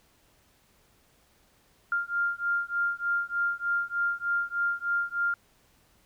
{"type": "beating tone pair", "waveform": "sine", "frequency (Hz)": [1396.9, 1400.2], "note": ["F6", "F6"], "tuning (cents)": [0, 4], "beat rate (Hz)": 3.3, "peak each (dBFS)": -29, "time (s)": [1.92, 5.34], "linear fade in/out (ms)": 2, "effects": ["pink hiss -64 dBFS RMS until 6.05 s"]}